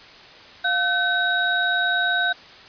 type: tone cluster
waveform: sine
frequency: 704 / 1525 / 3805 Hz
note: F5 / G6 / A#7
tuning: +14 / -48 / +35 cents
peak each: -26 / -20 / -26 dBFS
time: 0.64-2.33 s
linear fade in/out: 10 ms
effects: white hiss -44 dBFS RMS until 2.68 s + resampled to 11025 Hz